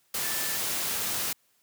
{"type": "tone in noise", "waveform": "sine", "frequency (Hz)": 1760, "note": "A6", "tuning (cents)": 0, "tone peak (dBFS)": -39, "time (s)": [0.23, 0.57], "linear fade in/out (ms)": 5, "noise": "white", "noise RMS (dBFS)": -30, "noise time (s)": [0.14, 1.33], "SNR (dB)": -12, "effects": ["white hiss -68 dBFS RMS until 1.62 s", "high-pass 80 Hz 12 dB/octave"]}